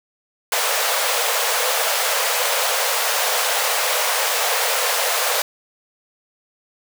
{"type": "high-pass noise", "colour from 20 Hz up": "pink", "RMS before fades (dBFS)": -20, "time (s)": [0.52, 5.42], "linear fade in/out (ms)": 2, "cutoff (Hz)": 460, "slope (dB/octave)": 96, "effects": []}